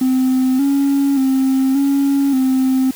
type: tone with pitch steps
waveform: triangle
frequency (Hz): 258.6 / 278.3 / 265.1 / 277.9 / 261.5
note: C4 / C#4 / C4 / C#4 / C4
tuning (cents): -20 / +7 / +23 / +4 / -1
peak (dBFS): -9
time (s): 0.01-2.91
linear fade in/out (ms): 5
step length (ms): 580
effects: tanh soft clip ceiling -7 dBFS + white hiss -36 dBFS RMS until 2.95 s